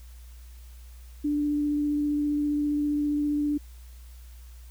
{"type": "tone with vibrato", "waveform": "sine", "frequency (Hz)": 293.7, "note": "D4", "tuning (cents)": 0, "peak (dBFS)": -23, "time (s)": [1.24, 3.58], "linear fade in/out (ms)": 10, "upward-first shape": "triangle", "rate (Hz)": 15, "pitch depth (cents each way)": 11, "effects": ["added 60 Hz sine -43 dBFS peak until 4.7 s", "white hiss -58 dBFS RMS until 4.7 s"]}